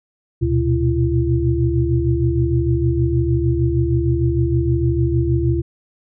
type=tone cluster; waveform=sine; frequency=74.2 / 119.4 / 125.9 / 339.2 Hz; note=D2 / A#2 / B2 / E4; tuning=+18 / +42 / +34 / +50 cents; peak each=-20 dBFS; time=0.41-5.62 s; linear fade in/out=20 ms; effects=none